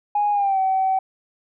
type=tone with pitch glide; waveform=sine; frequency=827 to 762.8 Hz; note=G#5 to G5; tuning=-8 to -47 cents; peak=-16 dBFS; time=0.15-0.99 s; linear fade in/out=5 ms; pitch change=-139 cents; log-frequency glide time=0.32-0.59 s; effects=tanh soft clip ceiling -12 dBFS